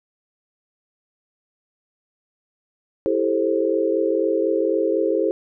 sine chord, A minor seventh, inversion second, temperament just, 330 / 396 / 440 / 528 Hz, E4 / G4 / A4 / C5, +2 / +18 / 0 / +16 cents, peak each -23 dBFS, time 3.06-5.31 s, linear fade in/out 0 ms, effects none

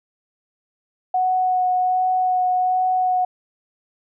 sine tone with vibrato, 737 Hz, F#5, 7 cents flat, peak -16 dBFS, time 1.14-3.25 s, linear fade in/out 5 ms, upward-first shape sine, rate 1.3 Hz, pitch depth 11 cents each way, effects none

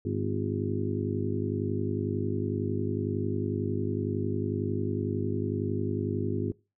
harmonic tone with a mistuned harmonic, 51 Hz, G#1, 31 cents flat, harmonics 2 / 3 / 4 / 5 / 6 / 7 / 8, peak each -32 / -37 / -37 / -34 / -40 / -34 / -37 dBFS, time 0.05-6.52 s, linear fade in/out 5 ms, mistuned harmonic 6, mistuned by +57 cents, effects noise-tail reverb RT60 0.3 s tail -23 dB re dry

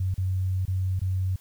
sine tone with dropouts, 93.5 Hz, F#2, 19 cents sharp, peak -23 dBFS, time 0-1.36 s, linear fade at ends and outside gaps 5 ms, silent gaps 0.142-0.179 / 0.654-0.679 / 0.994-1.015 s, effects white hiss -58 dBFS RMS until 1.4 s

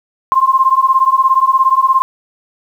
sine beating tone pair, 1049 / 1066 Hz, C6 / C6, +4 / +32 cents, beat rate 17 Hz, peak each -11 dBFS, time 0.32-2.02 s, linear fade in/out 0 ms, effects 7-bit

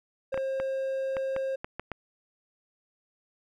triangle tone, 534 Hz, C5, 35 cents sharp, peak -26 dBFS, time 0.32-1.56 s, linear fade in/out 10 ms
clicks, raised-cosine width 0.5 ms, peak -19 dBFS, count 8, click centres 0.343 / 0.376 / 0.6 / 1.168 / 1.364 / 1.645 / 1.796 / 1.917 s
effects none

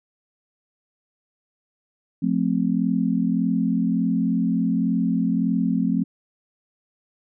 sine chord, F major, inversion none, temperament equal with one note detuned, 178.18 / 220 / 261.6 Hz, F3 / A3 / C4, +35 / 0 / 0 cents, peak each -23 dBFS, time 2.22-6.04 s, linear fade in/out 10 ms, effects none

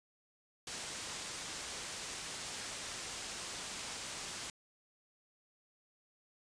white low-pass noise, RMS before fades -44 dBFS, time 0.67-4.5 s, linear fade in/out 2 ms, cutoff 8600 Hz, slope 24 dB/octave, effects resampled to 22050 Hz

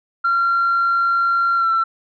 sine tone with pitch glide, 1375 to 1344.4 Hz, F6 to E6, -27 to +34 cents, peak -13 dBFS, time 0.24-1.84 s, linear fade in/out 10 ms, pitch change -39 cents, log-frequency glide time 1.56-1.69 s, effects tanh soft clip ceiling -11 dBFS

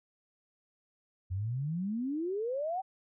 sine exponential sweep, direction up, 88 to 784 Hz, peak -31 dBFS, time 1.3-2.82 s, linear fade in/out 20 ms, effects none

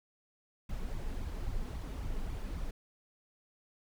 brown noise with flanger, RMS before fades -37 dBFS, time 0.69-2.71 s, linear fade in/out 5 ms, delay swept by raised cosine 0.85 to 4.75 ms, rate 3.7 Hz, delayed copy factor +0.55, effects none

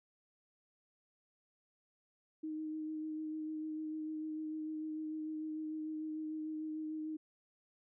sine tone with vibrato, 311.1 Hz, D#4, in tune, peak -38 dBFS, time 2.43-7.17 s, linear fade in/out 10 ms, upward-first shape sine, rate 6.7 Hz, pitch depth 15 cents each way, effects none

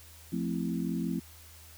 sine chord, F major seventh, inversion none, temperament equal, 174.61 / 220 / 261.6 / 329.6 Hz, F3 / A3 / C4 / E4, 0 / 0 / 0 / 0 cents, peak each -33 / -35 / -35 / -38 dBFS, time 0.32-1.2 s, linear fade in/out 10 ms, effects added 80 Hz sine -53 dBFS peak until 1.77 s + white hiss -54 dBFS RMS until 1.77 s

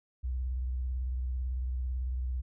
sine tone with vibrato, 63.1 Hz, B1, 38 cents sharp, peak -30 dBFS, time 0.23-2.42 s, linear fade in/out 20 ms, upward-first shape square, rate 18 Hz, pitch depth 72 cents each way, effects none

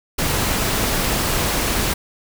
pink noise, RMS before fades -20 dBFS, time 0.18-1.94 s, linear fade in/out 10 ms, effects none

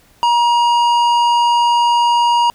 triangle tone with tanh clipping, 950 Hz, A#5, 33 cents sharp, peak -12 dBFS, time 0.23-2.5 s, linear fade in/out 0 ms, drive 16 dB, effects pink hiss -51 dBFS RMS until 2.54 s

